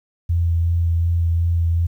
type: tone with vibrato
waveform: sine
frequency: 84.5 Hz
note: E2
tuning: 43 cents sharp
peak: -15 dBFS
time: 0.29-1.87 s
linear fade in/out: 10 ms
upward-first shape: sine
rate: 2.7 Hz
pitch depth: 16 cents each way
effects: 9-bit